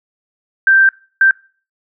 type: tone bursts at uneven times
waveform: sine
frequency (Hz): 1568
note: G6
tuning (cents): 0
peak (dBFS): -6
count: 2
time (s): 0.67-0.89 / 1.21-1.31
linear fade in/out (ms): 2
effects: noise-tail reverb RT60 0.4 s tail -23 dB re dry